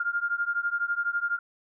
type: beating tone pair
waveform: sine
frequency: 1400 / 1412 Hz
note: F6 / F6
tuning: +4 / +19 cents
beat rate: 12 Hz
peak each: -28 / -29 dBFS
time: 0-1.39 s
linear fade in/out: 5 ms
effects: none